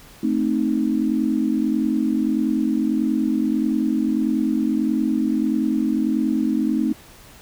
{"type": "chord", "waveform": "sine", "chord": "A diminished", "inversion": "none", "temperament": "equal", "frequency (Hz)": [220, 261.6, 311.1], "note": ["A3", "C4", "Eb4"], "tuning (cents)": [0, 0, 0], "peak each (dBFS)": -22, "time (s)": [0.23, 6.93], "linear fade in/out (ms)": 5, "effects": ["pink hiss -46 dBFS RMS until 7.41 s"]}